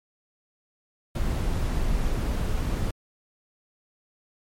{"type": "noise", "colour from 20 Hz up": "brown", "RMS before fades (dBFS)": -25, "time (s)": [1.15, 2.91], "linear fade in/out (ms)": 5, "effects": ["MP3 64 kbps"]}